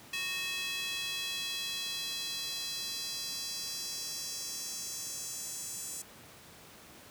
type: tone with high-pass filter sweep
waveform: square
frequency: 369.2 Hz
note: F#4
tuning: 4 cents flat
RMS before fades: -38 dBFS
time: 0.13-6.02 s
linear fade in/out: 5 ms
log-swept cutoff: 2600 to 7500 Hz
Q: 2.5
effects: pink hiss -53 dBFS RMS until 7.1 s + high-pass 100 Hz 12 dB/octave